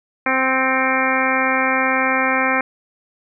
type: harmonic tone with a mistuned harmonic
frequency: 261.6 Hz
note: C4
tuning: in tune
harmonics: 1 / 2 / 3 / 4 / 5 / 6 / 7 / 8 / 9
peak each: -24 / -24 / -24 / -24 / -24 / -24 / -24 / -24 / -24 dBFS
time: 0.26-2.61 s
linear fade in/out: 2 ms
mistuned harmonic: 8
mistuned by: +41 cents
effects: none